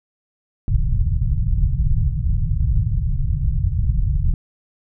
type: low-pass noise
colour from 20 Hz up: pink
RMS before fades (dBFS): -18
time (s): 0.68-4.34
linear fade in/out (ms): 2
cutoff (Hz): 150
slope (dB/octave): 48
effects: none